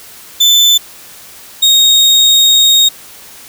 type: tone pair in turn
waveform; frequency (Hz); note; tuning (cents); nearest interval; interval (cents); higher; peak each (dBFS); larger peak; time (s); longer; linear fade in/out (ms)
35% pulse; 3520 / 3729; A7 / A#7; 0 / 0; minor second; 100; second; -3; neither; 0.4-0.78 / 1.62-2.89; second; 10
effects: white hiss -35 dBFS RMS until 3.48 s